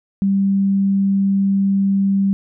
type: tone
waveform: sine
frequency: 196.2 Hz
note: G3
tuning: 2 cents sharp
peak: -13 dBFS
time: 0.22-2.33 s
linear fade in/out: 0 ms
effects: none